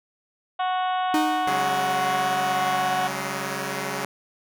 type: harmonic tone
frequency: 369 Hz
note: F#4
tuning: 5 cents flat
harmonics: 2 / 3 / 4 / 5 / 6 / 7 / 8 / 9 / 10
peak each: -23 / -29 / -34 / -42 / -44 / -45 / -39 / -43 / -44 dBFS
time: 0.59-3.08 s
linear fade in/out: 10 ms
type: tone with exponential decay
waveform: 45% pulse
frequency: 308.1 Hz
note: D#4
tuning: 17 cents flat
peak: -19 dBFS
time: 1.14-1.97 s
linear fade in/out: 2 ms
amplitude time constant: 180 ms
type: chord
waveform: 5% pulse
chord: C# suspended fourth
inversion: none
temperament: equal with one note detuned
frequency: 138.59 / 188.67 / 207.7 Hz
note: C#3 / F#3 / G#3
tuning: 0 / +34 / 0 cents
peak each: -20 / -19 / -22 dBFS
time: 1.47-4.05 s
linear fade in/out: 2 ms
effects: none